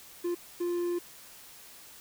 triangle tone bursts at uneven times, 349.2 Hz, F4, in tune, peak -26 dBFS, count 2, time 0.24-0.35 / 0.6-0.99 s, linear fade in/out 10 ms, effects white hiss -51 dBFS RMS until 2 s

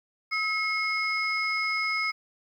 sine tone cluster, 1285 / 2170 / 5060 Hz, E6 / C#7 / D#8, -45 / -37 / +28 cents, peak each -31 / -26 / -33 dBFS, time 0.31-2.12 s, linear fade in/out 20 ms, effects tanh soft clip ceiling -17 dBFS + 10-bit

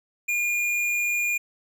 triangle tone with tanh clipping, 2421 Hz, D#7, 48 cents flat, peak -24 dBFS, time 0.28-1.38 s, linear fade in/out 10 ms, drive 17 dB, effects none

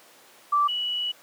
sine tone pair in turn, 1167 / 2941 Hz, D6 / F#7, -11 / -11 cents, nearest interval octave + major third, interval 1600 cents, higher second, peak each -18 / -25 dBFS, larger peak first, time 0.52-0.68 / 0.68-1.12 s, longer second, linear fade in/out 10 ms, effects pink hiss -52 dBFS RMS until 1.22 s + high-pass 400 Hz 12 dB/octave

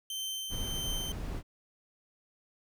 sawtooth tone with tremolo, 3103 Hz, G7, 18 cents flat, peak -31 dBFS, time 0.1-1.12 s, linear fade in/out 2 ms, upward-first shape sine, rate 1.6 Hz, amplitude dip 35%
brown noise, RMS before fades -37 dBFS, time 0.49-1.43 s, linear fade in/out 50 ms
effects none

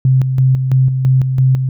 sine tone with tremolo, 130.81 Hz, C3, in tune, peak -7 dBFS, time 0.05-1.69 s, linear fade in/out 2 ms, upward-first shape square, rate 3 Hz, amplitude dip 50%, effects none

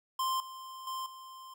square tone with level steps, 1046.5 Hz, C6, in tune, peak -30 / -44 / -36 / -47 dBFS, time 0.19-1.54 s, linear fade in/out 5 ms, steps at 0.4 / 0.87 / 1.06 s, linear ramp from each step 2 ms, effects none

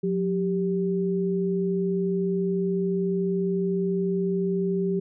sine tone pair together, 180.67 / 392 Hz, F#3 / G4, -41 / 0 cents, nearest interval octave + minor second, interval 1341 cents, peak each -25 dBFS, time 0.03-5 s, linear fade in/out 10 ms, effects none

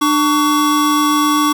square tone pair together, 298.7 / 1128.8 Hz, D4 / C#6, +29 / +31 cents, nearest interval octave + major seventh, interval 2302 cents, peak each -15 dBFS, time 0.01-1.53 s, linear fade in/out 10 ms, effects none

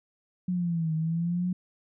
sine linear two-way sweep, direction down then up, 183 to 157.1 to 183 Hz, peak -25 dBFS, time 0.48-1.53 s, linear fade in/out 5 ms, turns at 0.94 s, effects none

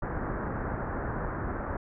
pink low-pass noise, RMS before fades -33 dBFS, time 0.02-1.77 s, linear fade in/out 5 ms, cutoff 1700 Hz, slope 48 dB/octave, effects none

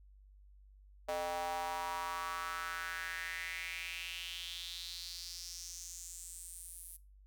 square tone with high-pass filter sweep, 87.31 Hz, F2, in tune, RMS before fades -42 dBFS, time 1.08-6.97 s, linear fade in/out 10 ms, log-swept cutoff 630 to 11000 Hz, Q 4.2, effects noise-tail reverb RT60 0.3 s tail -19 dB re dry + added 49 Hz sine -57 dBFS peak until 7.26 s

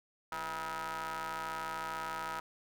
sawtooth ring-modulated tone, 155.56 Hz, D#3, in tune, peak -30 dBFS, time 0.32-2.4 s, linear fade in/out 2 ms, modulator 1120 Hz, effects none

